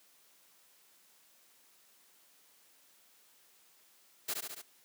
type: noise with echo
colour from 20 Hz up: white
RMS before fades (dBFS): -35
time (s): 4.28-4.34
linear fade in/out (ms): 10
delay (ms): 70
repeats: 4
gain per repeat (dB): -3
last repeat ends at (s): 4.62
effects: white hiss -65 dBFS RMS until 4.84 s + high-pass 200 Hz 12 dB/octave